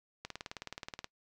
click train, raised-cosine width 0.2 ms, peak -23 dBFS, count 16, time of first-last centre 0.25-1.044 s, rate 18.9 Hz, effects noise-tail reverb RT60 0.1 s tail -22 dB re dry

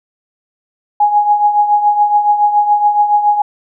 sine tone with tremolo, 830.6 Hz, G#5, in tune, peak -5 dBFS, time 1-3.42 s, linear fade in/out 5 ms, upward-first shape triangle, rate 7.1 Hz, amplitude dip 70%, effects none

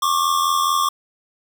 square tone pair together, 1091.4 / 1176 Hz, C#6 / D6, -27 / +2 cents, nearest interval minor second, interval 129 cents, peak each -20 dBFS, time 0.02-0.89 s, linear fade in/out 5 ms, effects none

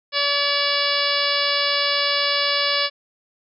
harmonic tone, 572 Hz, D5, 46 cents flat, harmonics 1 / 2 / 3 / 4 / 5 / 6 / 7 / 8 / 9, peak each -27 / -27 / -27 / -27 / -27 / -27 / -27 / -27 / -27 dBFS, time 0.12-2.9 s, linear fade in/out 50 ms, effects none

